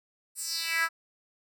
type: tone with high-pass filter sweep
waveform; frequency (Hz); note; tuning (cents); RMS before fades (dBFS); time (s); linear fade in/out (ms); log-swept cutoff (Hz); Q
10% pulse; 329.6; E4; 0; -30; 0.35-0.89; 50; 9700 to 1300; 3.1
effects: none